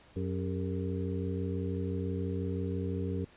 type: harmonic tone with a mistuned harmonic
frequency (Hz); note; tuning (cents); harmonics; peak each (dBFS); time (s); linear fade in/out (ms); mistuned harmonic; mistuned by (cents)
92.5; F#2; 0; 1 / 2 / 3 / 4 / 5; -34 / -37 / -39 / -40 / -41; 0.16-3.25; 5; 4; +120
effects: pink hiss -59 dBFS RMS until 3.36 s + resampled to 8000 Hz